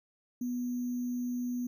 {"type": "tone with sample-and-hold", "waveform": "sine", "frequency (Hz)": 245.8, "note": "B3", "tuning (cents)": -8, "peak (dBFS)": -31, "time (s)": [0.41, 1.67], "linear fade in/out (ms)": 5, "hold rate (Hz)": 6300, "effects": []}